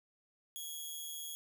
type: tone with amplitude modulation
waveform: 10% pulse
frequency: 3328 Hz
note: G#7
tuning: 3 cents sharp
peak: -31 dBFS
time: 0.56-1.35 s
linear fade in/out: 0 ms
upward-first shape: sine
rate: 155 Hz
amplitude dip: 50%
effects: none